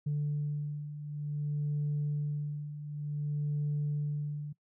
sine beating tone pair, 146.83 / 147.38 Hz, D3 / D3, 0 / +6 cents, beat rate 0.55 Hz, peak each -36 / -31 dBFS, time 0.06-4.53 s, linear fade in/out 10 ms, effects noise-tail reverb RT60 0.1 s tail -21 dB re dry + tanh soft clip ceiling -26 dBFS

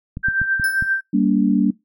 clicks, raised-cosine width 5 ms, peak -15 dBFS, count 5, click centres 0.171 / 0.285 / 0.416 / 0.598 / 0.824 s
sine tone with tremolo, 1568 Hz, G6, in tune, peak -14 dBFS, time 0.23-1.01 s, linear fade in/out 20 ms, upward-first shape triangle, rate 7.6 Hz, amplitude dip 65%
15% pulse tone with exponential decay, 5260 Hz, E8, 5 cents flat, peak -20 dBFS, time 0.64-1.01 s, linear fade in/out 1 ms, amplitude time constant 79 ms
sine chord, G minor, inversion none, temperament equal with one note detuned, 196 / 233.1 / 287.3 Hz, G3 / Bb3 / D4, 0 / 0 / -38 cents, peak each -18 dBFS, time 1.13-1.71 s, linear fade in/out 10 ms
effects noise-tail reverb RT60 0.2 s tail -22 dB re dry

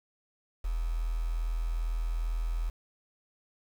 sine tone with quantisation, 41.2 Hz, E1, in tune, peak -28 dBFS, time 0.64-2.7 s, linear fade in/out 10 ms, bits 8, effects none

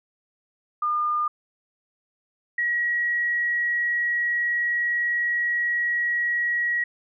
sine tone pair in turn, 1211 / 1910.2 Hz, D#6 / A#6, -47 / +42 cents, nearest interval minor sixth, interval 789 cents, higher second, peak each -21 dBFS, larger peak neither, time 0.82-1.28 / 2.58-6.84 s, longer second, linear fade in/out 5 ms, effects none

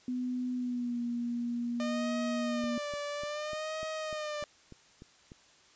sine tone with pitch glide, 250.3 to 238.6 Hz, B3 to A#3, +23 to +41 cents, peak -31 dBFS, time 0.08-2.78 s, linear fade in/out 2 ms, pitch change -82 cents, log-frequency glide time 0.54-1.01 s
sawtooth tone with vibrato, 605 Hz, D#5, 49 cents flat, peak -31 dBFS, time 1.8-4.44 s, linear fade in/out 0 ms, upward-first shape sine, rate 0.61 Hz, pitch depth 71 cents each way
click train, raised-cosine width 3 ms, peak -35 dBFS, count 10, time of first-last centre 2.64-5.319 s, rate 3.36 Hz
effects white hiss -61 dBFS RMS until 5.75 s + resampled to 16000 Hz

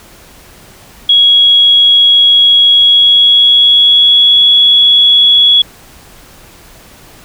sine tone with pitch glide, 3322 to 3366 Hz, G#7 to G#7, 0 to +23 cents, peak -3 dBFS, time 1.09-5.62 s, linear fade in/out 5 ms, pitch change +23 cents, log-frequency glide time 2.68-4.44 s, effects pink hiss -38 dBFS RMS until 7.24 s

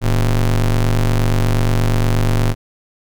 square ring-modulated tone, 65.41 Hz, C2, in tune, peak -10 dBFS, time 0.01-2.55 s, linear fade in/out 50 ms, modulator 41.2 Hz, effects none

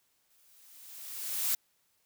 blue noise with exponential growth, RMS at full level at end -28 dBFS, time 0.3-1.55 s, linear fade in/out 5 ms, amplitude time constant 270 ms, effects white hiss -73 dBFS RMS until 2.05 s

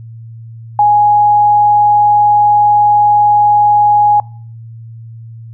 sine tone, 831 Hz, G#5, 1 cent sharp, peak -5 dBFS, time 0.79-4.2 s, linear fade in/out 2 ms, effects noise-tail reverb RT60 0.5 s tail -24 dB re dry + added 114 Hz sine -28 dBFS peak until 5.53 s

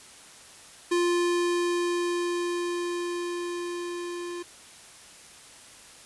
square tone with level ramp, 349.2 Hz, F4, in tune, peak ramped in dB -22 to -34 dBFS, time 0.91-4.43 s, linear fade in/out 10 ms, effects white hiss -49 dBFS RMS until 6.05 s + resampled to 24000 Hz

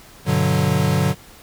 square chord, G major seventh, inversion none, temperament equal, 98 / 123.47 / 146.83 / 185 Hz, G2 / B2 / D3 / F#3, 0 / 0 / 0 / 0 cents, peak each -24 / -24 / -20 / -22 dBFS, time 0.25-1.15 s, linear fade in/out 50 ms, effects pink hiss -45 dBFS RMS until 1.42 s

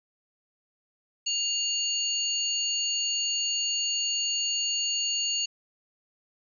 sine tone cluster, 2809 / 4439 / 6730 Hz, F7 / C#8 / G#8, +9 / +2 / +22 cents, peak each -30 dBFS, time 1.26-5.46 s, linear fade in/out 10 ms, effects none

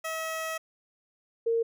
15% pulse / sine tone pair in turn, 643 / 459.7 Hz, E5 / A#4, -43 / -24 cents, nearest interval tritone, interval 581 cents, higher first, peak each -25 / -23 dBFS, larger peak second, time 0.04-0.58 / 1.46-1.63 s, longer first, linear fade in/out 10 ms, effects none

